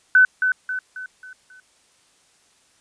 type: tone with echo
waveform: sine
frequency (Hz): 1510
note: F#6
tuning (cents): +35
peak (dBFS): -9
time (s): 0.15-0.25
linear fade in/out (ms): 2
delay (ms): 270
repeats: 5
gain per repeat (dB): -7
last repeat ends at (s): 1.6
effects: white hiss -59 dBFS RMS until 2.8 s + resampled to 22050 Hz